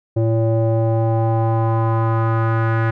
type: tone with low-pass filter sweep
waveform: square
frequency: 113 Hz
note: A2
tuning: 47 cents sharp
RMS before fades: -17 dBFS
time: 0.16-2.91 s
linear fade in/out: 10 ms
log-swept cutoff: 480 to 1600 Hz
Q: 3
effects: none